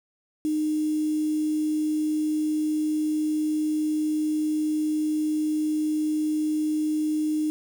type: tone with quantisation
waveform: sine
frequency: 306.7 Hz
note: D#4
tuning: 25 cents flat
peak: -22 dBFS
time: 0.45-7.5 s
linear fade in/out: 0 ms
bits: 7
effects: none